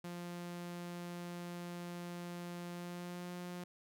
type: tone with pitch glide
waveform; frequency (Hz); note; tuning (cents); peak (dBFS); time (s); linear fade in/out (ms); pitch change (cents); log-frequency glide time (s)
sawtooth; 174.61 to 177.46; F3 to F3; 0 to +28; -39; 0.04-3.64; 5; +28; 2.72-3.31
effects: none